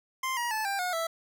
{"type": "tone with pitch steps", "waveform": "25% pulse", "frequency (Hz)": [1046.5, 954.1, 869.9, 793.1, 723.1, 659.3], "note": ["C6", "A#5", "A5", "G5", "F#5", "E5"], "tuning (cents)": [0, 40, -20, 20, -40, 0], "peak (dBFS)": -25, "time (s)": [0.23, 1.07], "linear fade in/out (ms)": 5, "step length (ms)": 140, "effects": []}